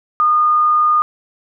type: tone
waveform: sine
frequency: 1222 Hz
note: D#6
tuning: 32 cents flat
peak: -10 dBFS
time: 0.2-1.02 s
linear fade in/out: 0 ms
effects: none